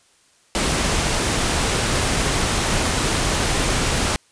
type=noise; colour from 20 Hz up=pink; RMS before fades=-20 dBFS; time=0.55-4.16 s; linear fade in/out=0 ms; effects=white hiss -57 dBFS RMS until 4.31 s + resampled to 22050 Hz